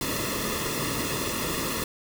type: noise with comb filter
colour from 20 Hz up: pink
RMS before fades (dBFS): -29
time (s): 0.01-1.84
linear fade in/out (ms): 2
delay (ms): 1.3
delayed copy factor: -0.75
effects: none